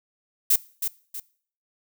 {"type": "noise with echo", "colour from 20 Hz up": "violet", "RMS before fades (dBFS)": -18, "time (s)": [0.5, 0.56], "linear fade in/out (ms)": 5, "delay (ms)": 320, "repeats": 2, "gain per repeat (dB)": -8, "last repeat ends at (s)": 1.2, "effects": ["noise-tail reverb RT60 0.5 s tail -21 dB re dry"]}